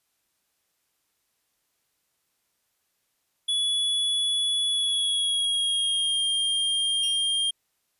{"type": "tone with pitch glide", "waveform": "square", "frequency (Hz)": [3400, 3209], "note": ["G#7", "G7"], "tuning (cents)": [40, 40], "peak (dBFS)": -23, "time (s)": [3.48, 7.51], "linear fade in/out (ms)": 10, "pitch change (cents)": -100, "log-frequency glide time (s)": [4.7, 6.23]}
{"type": "tone with exponential decay", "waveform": "25% pulse", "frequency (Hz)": 2838, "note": "F7", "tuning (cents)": 27, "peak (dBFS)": -29, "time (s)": [7.03, 7.31], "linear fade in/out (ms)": 5, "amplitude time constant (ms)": 59}
{"effects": ["white hiss -74 dBFS RMS until 7.99 s", "resampled to 32000 Hz"]}